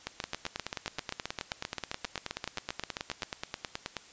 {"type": "two click trains", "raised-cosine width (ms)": 0.2, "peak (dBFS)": [-16, -16], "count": [25, 36], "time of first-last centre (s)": [[0.07, 3.232], [0.24, 3.967]], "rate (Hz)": [7.59, 9.39], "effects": ["white hiss -54 dBFS RMS until 4.12 s", "resampled to 16000 Hz"]}